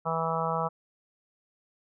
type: harmonic tone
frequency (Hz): 163.6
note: E3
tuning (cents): -13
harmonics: 1 / 3 / 4 / 5 / 6 / 7 / 8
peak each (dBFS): -34 / -34 / -34 / -34 / -34 / -34 / -34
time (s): 0.05-0.69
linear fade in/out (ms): 20
effects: none